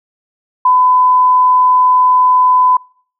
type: tone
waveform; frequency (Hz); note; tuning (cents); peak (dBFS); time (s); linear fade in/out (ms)
sine; 1006; B5; +32; -6; 0.65-2.77; 5
effects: noise-tail reverb RT60 0.5 s tail -26 dB re dry